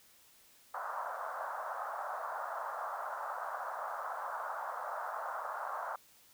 white band-pass noise, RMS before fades -40 dBFS, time 0.74-5.96 s, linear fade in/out 5 ms, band 590 to 1400 Hz, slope 48 dB/octave, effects white hiss -63 dBFS RMS until 6.33 s

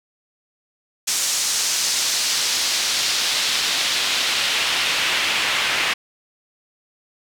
pink noise with band-pass filter sweep, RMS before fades -21 dBFS, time 1.07-5.94 s, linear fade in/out 10 ms, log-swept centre 6700 to 2400 Hz, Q 1.3, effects none

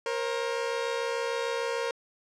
sawtooth tone pair together, 468.7 / 535.4 Hz, A#4 / C5, +9 / +40 cents, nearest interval major second, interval 231 cents, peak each -26 / -29 dBFS, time 0.06-1.91 s, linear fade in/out 2 ms, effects low-pass 6000 Hz 12 dB/octave

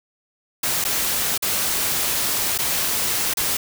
white noise with dropouts, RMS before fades -22 dBFS, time 0.63-3.57 s, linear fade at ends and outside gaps 5 ms, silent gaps 0.842-0.849 / 1.378-1.423 / 2.578-2.587 / 3.338-3.37 s, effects none

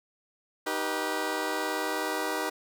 15% pulse chord, Eb augmented, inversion none, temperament just, 311.1 / 388.9 / 486.1 Hz, Eb4 / G4 / B4, 0 / -14 / -28 cents, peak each -27 dBFS, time 0.66-2.5 s, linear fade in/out 10 ms, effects none

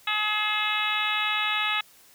harmonic tone with a mistuned harmonic, 423.4 Hz, G#4, 33 cents sharp, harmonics 2 / 3 / 4 / 5 / 6 / 7 / 8 / 9, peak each -34 / -30 / -33 / -31 / -29 / -35 / -33 / -33 dBFS, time 0.07-1.81 s, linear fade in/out 5 ms, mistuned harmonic 6, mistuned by +34 cents, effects white hiss -55 dBFS RMS until 2.14 s

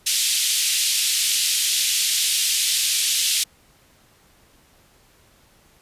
pink band-pass noise, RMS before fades -21 dBFS, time 0.06-3.44 s, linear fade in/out 10 ms, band 2900 to 12000 Hz, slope 24 dB/octave, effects pink hiss -56 dBFS RMS until 5.81 s + resampled to 32000 Hz

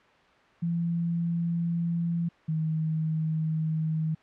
sine tone pair in turn, 169.4 / 158.19 Hz, E3 / D#3, +48 / +29 cents, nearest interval minor second, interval 119 cents, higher first, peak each -25 dBFS, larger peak neither, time 0.62-2.29 / 2.48-4.15 s, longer neither, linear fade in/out 10 ms, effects white hiss -58 dBFS RMS until 4.22 s + low-pass 2000 Hz 12 dB/octave

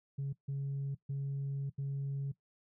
sine tone bursts at uneven times, 138.6 Hz, C#3, in tune, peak -32 dBFS, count 4, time 0.18-0.33 / 0.48-0.95 / 1.09-1.7 / 1.78-2.32 s, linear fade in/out 10 ms, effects noise-tail reverb RT60 0.1 s tail -18 dB re dry + tanh soft clip ceiling -32 dBFS

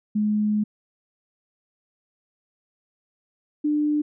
sine tone pair in turn, 210.9 / 298.3 Hz, G#3 / D4, +27 / +27 cents, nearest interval tritone, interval 600 cents, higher second, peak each -19 dBFS, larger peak neither, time 0.15-0.64 / 3.64-4.02 s, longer first, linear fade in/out 10 ms, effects none

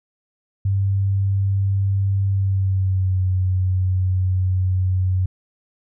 sine tone with pitch glide, 98 to 92.77 Hz, G2 to F#2, 0 to +5 cents, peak -16 dBFS, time 0.65-5.26 s, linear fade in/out 5 ms, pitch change -95 cents, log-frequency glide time 2.28-3.24 s, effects none

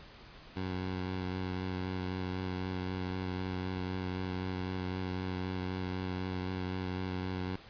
15% pulse tone with vibrato, 92.5 Hz, F#2, in tune, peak -28 dBFS, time 0.56-7.56 s, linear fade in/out 5 ms, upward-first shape sine, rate 3.9 Hz, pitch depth 18 cents each way, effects pink hiss -53 dBFS RMS until 7.69 s + resampled to 11025 Hz

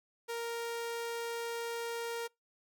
sawtooth tone, 466.2 Hz, A#4, in tune, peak -32 dBFS, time 0.28-2.28 s, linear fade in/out 20 ms, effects noise-tail reverb RT60 0.2 s tail -26 dB re dry

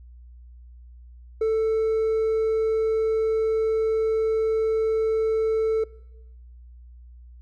sine tone with hard clipping, 442.1 Hz, A4, 8 cents sharp, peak -20 dBFS, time 1.41-5.84 s, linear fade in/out 5 ms, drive 2 dB, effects noise-tail reverb RT60 1.0 s tail -23 dB re dry + added 60 Hz sine -43 dBFS peak until 7.41 s

